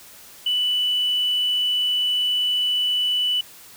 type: tone with hard clipping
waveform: sine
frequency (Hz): 2975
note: F#7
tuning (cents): +9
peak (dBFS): -19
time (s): 0.46-3.41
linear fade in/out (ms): 5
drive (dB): 1
effects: white hiss -45 dBFS RMS until 3.76 s